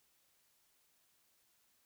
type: silence
effects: white hiss -74 dBFS RMS until 1.85 s